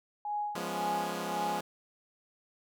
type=tone with tremolo; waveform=sine; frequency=832 Hz; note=G#5; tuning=3 cents sharp; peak=-30 dBFS; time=0.25-1.59 s; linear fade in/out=2 ms; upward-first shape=sine; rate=1.9 Hz; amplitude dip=85%
type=chord; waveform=10% pulse; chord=C# dominant seventh; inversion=first; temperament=equal with one note detuned; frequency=174.61 / 207.7 / 244.4 / 277.2 Hz; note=E#3 / G#3 / B3 / C#4; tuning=0 / 0 / -18 / 0 cents; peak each=-30 / -30 / -34 / -35 dBFS; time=0.55-1.61 s; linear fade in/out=5 ms
effects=none